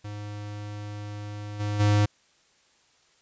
square tone with level steps, 103.9 Hz, G#2, 1 cent sharp, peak -35 / -27 / -19 dBFS, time 0.04-2.06 s, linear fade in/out 10 ms, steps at 1.59 / 1.79 s, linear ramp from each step 20 ms, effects white hiss -63 dBFS RMS until 3.21 s + resampled to 16000 Hz

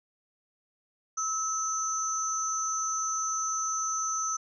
sine tone cluster, 1296 / 5950 / 6270 Hz, E6 / F#8 / G8, -30 / +9 / -1 cents, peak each -31 / -32 / -35 dBFS, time 1.17-4.37 s, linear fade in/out 10 ms, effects none

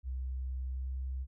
sine tone with pitch glide, 64.4 to 65.19 Hz, C2 to C2, -27 to -6 cents, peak -34 dBFS, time 0.03-1.27 s, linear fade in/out 50 ms, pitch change +21 cents, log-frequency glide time 0.66-0.93 s, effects none

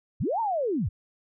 sine linear two-way sweep, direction up then down, 61.74 to 941 to 61.74 Hz, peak -24 dBFS, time 0.2-0.89 s, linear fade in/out 10 ms, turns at 0.4 s, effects none

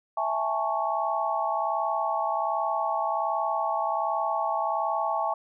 sine chord, A major seventh, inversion second, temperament equal with one note detuned, 659.3 / 818.7 / 880 / 1108.7 Hz, E5 / G#5 / A5 / C#6, 0 / -25 / 0 / 0 cents, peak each -30 dBFS, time 0.17-5.34 s, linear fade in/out 5 ms, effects none

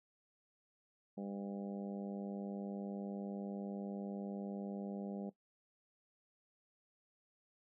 harmonic tone, 100 Hz, G2, 35 cents sharp, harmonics 2 / 3 / 4 / 5 / 6 / 7 / 8, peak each -42 / -51 / -51 / -51 / -53 / -57 / -58 dBFS, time 1.17-5.3 s, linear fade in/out 10 ms, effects noise-tail reverb RT60 0.1 s tail -17 dB re dry

